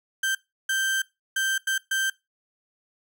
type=tone bursts at uneven times; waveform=35% pulse; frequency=1565 Hz; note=G6; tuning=3 cents flat; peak=-21 dBFS; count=5; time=0.23-0.35 / 0.69-1.02 / 1.36-1.58 / 1.67-1.78 / 1.91-2.1 s; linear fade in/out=5 ms; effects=noise-tail reverb RT60 0.2 s tail -20 dB re dry